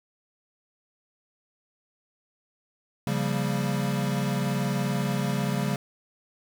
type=chord; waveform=square; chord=G half-diminished seventh; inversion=second; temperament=equal with one note detuned; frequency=138.59 / 175.32 / 196 / 233.1 Hz; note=Db3 / F3 / G3 / Bb3; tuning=0 / +7 / 0 / 0 cents; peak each=-29 / -34 / -30 / -34 dBFS; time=3.07-5.76 s; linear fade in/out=2 ms; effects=9-bit